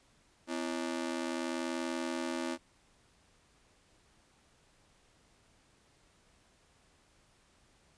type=ring-modulated tone; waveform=sawtooth; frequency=295.8 Hz; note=D4; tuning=13 cents sharp; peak=-27 dBFS; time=0.47-2.58 s; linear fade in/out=50 ms; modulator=40.3 Hz; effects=pink hiss -67 dBFS RMS until 7.97 s + resampled to 22050 Hz